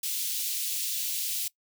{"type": "high-pass noise", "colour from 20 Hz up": "white", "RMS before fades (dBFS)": -31, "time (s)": [0.03, 1.48], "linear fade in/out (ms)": 5, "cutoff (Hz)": 2800, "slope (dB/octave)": 24, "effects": ["noise-tail reverb RT60 0.1 s tail -21 dB re dry"]}